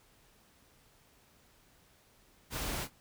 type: noise with echo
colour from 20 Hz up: pink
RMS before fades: -37 dBFS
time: 2.5-2.88 s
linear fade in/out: 50 ms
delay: 28 ms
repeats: 1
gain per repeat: -13 dB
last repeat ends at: 2.908 s
effects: pink hiss -65 dBFS RMS until 3 s